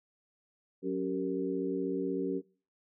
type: harmonic tone with a mistuned harmonic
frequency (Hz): 92.5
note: F#2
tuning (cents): 0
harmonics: 2 / 3 / 4 / 5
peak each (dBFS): -38 / -34 / -34 / -38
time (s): 0.82-2.42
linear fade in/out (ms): 50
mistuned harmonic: 4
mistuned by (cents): +74
effects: noise-tail reverb RT60 0.4 s tail -22 dB re dry